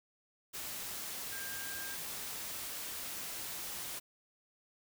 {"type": "tone in noise", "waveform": "sine", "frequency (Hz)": 1600, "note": "G6", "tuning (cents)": 35, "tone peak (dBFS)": -45, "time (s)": [1.31, 1.96], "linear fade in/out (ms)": 20, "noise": "white", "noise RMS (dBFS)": -42, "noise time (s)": [0.53, 4], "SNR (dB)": -6, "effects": []}